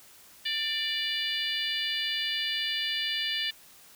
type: harmonic tone with a mistuned harmonic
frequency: 586 Hz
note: D5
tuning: 4 cents flat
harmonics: 3 / 4 / 5 / 6 / 7 / 8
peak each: -35 / -38 / -32 / -33 / -39 / -39 dBFS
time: 0.45-3.51 s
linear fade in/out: 10 ms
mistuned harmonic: 3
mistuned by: +26 cents
effects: white hiss -54 dBFS RMS until 3.95 s